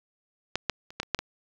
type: clicks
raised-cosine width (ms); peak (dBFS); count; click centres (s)
0.2; -8 / -7 / -27 / -10 / -22 / -6 / -13; 7; 0.556 / 0.697 / 0.905 / 1 / 1.031 / 1.147 / 1.19
effects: low-pass 6000 Hz 12 dB/octave + 8-bit